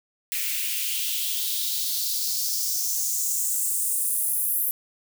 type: noise with high-pass filter sweep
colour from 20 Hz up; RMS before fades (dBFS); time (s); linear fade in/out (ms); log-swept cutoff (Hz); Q
blue; -26; 0.32-4.71; 0; 2200 to 12000; 3.1
effects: none